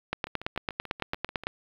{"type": "two click trains", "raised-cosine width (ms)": 0.3, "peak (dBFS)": [-11, -23], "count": [13, 9], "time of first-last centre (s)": [[0.13, 1.469], [0.27, 1.436]], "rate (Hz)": [8.96, 6.86], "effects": ["low-pass 4000 Hz 12 dB/octave", "8-bit"]}